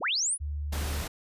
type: linear sweep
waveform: sine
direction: up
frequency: 67.4 to 10340 Hz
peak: -25 dBFS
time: 0-0.38 s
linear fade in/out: 50 ms
type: tone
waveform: sine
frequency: 73.42 Hz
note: D2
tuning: in tune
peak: -30 dBFS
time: 0.4-1.03 s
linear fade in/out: 20 ms
type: noise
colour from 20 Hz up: pink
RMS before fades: -36 dBFS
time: 0.72-1.08 s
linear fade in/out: 10 ms
effects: resampled to 32000 Hz